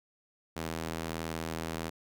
sawtooth tone with high-pass filter, 81.4 Hz, E2, 21 cents flat, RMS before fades -37 dBFS, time 0.56-1.9 s, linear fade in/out 10 ms, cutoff 170 Hz, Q 0.56, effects none

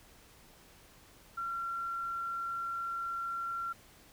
sine tone, 1368 Hz, F6, 36 cents flat, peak -34 dBFS, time 1.37-3.73 s, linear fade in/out 10 ms, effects pink hiss -59 dBFS RMS until 4.12 s

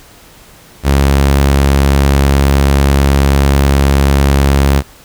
sawtooth tone, 69.3 Hz, C#2, in tune, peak -3 dBFS, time 0.83-4.83 s, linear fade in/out 50 ms, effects pink hiss -40 dBFS RMS until 5.04 s

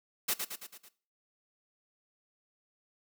white noise with echo, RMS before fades -30 dBFS, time 0.28-0.34 s, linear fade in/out 10 ms, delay 110 ms, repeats 5, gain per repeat -5 dB, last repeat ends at 0.89 s, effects noise-tail reverb RT60 0.4 s tail -18 dB re dry + high-pass 200 Hz 12 dB/octave

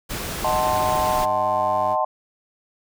pink noise, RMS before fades -29 dBFS, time 0.09-1.26 s, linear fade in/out 20 ms
sine chord, D# diminished seventh, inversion none, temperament equal with one note detuned, 622.3 / 749 / 880 / 1046.5 Hz, D#5 / F#5 / A5 / C6, 0 / +21 / 0 / 0 cents, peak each -24 dBFS, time 0.44-2.05 s, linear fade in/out 5 ms
15% pulse tone with vibrato, 98 Hz, G2, in tune, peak -28 dBFS, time 0.63-1.97 s, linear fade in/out 50 ms, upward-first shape square, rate 16 Hz, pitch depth 11 cents each way
effects none

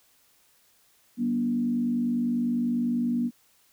sine tone with frequency modulation, 240 Hz, B3, 49 cents flat, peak -23 dBFS, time 1.17-3.31 s, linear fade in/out 50 ms, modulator 50.1 Hz, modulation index 0.57, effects white hiss -63 dBFS RMS until 3.72 s

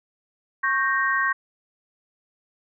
sine chord, G diminished, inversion second, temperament equal with one note detuned, 1098.5 / 1568 / 1864.7 Hz, Db6 / G6 / Bb6, -16 / 0 / 0 cents, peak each -24 dBFS, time 0.63-1.33 s, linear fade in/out 10 ms, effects none

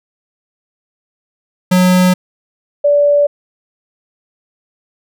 square / sine tone pair in turn, 182.5 / 579.4 Hz, F#3 / D5, -24 / -24 cents, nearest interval octave + minor sixth, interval 2000 cents, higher second, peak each -8 / -7 dBFS, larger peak second, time 1.71-2.14 / 2.84-3.27 s, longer neither, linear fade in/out 10 ms, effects none

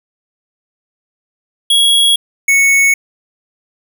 square tone pair in turn, 3322 / 2212 Hz, G#7 / C#7, 0 / -4 cents, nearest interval perfect fifth, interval 704 cents, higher first, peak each -8 dBFS, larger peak neither, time 1.7-2.16 / 2.48-2.94 s, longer neither, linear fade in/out 5 ms, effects none

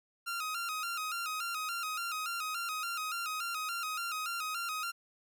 sawtooth tone with vibrato, 1318.5 Hz, E6, in tune, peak -31 dBFS, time 0.26-4.92 s, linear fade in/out 20 ms, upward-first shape square, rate 3.5 Hz, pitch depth 81 cents each way, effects 12-bit

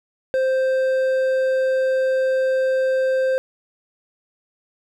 triangle tone with hard clipping, 523.3 Hz, C5, in tune, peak -18 dBFS, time 0.34-3.38 s, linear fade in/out 0 ms, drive 9 dB, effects none

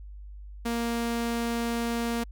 sawtooth tone, 233.8 Hz, A#3, 5 cents sharp, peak -23 dBFS, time 0.65-2.24 s, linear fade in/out 10 ms, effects added 50 Hz sine -40 dBFS peak until 2.31 s

